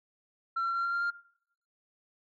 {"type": "tone with pitch steps", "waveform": "sine", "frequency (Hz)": [1355, 1363.6, 1372.3, 1381.1, 1389.9, 1398.7], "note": ["E6", "F6", "F6", "F6", "F6", "F6"], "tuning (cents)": [47, -42, -31, -20, -9, 2], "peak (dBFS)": -26, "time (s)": [0.56, 1.106], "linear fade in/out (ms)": 10, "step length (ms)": 91, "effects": ["noise-tail reverb RT60 0.7 s tail -20 dB re dry", "tanh soft clip ceiling -26 dBFS"]}